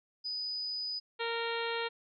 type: tone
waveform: sine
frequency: 4978 Hz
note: D#8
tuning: in tune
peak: -34 dBFS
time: 0.24-1 s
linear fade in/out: 20 ms
type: harmonic tone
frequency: 463 Hz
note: A#4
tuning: 12 cents flat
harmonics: 1 / 2 / 3 / 4 / 5 / 6 / 7 / 8 / 9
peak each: -36 / -39 / -41 / -42 / -43 / -44 / -44 / -45 / -46 dBFS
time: 1.19-1.89 s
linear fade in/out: 20 ms
effects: none